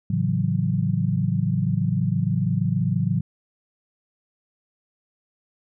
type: chord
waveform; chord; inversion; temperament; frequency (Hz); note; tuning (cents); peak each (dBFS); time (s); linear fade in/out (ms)
sine; F# minor seventh; first; equal; 110 / 138.59 / 164.81 / 185; A2 / C#3 / E3 / F#3; 0 / 0 / 0 / 0; -25; 0.1-3.21; 5
effects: none